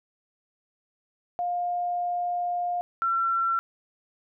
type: tone pair in turn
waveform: sine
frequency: 707 / 1354.1 Hz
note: F5 / E6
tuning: +21 / +46 cents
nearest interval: major seventh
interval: 1125 cents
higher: second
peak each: -25 / -22 dBFS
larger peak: second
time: 1.39-2.81 / 3.02-3.59 s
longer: first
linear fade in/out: 0 ms
effects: none